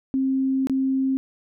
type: tone with dropouts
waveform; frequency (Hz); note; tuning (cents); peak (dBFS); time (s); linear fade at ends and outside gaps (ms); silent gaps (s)
sine; 265.9; C4; +28; -19; 0.14-1.17; 0; 0.671-0.697
effects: none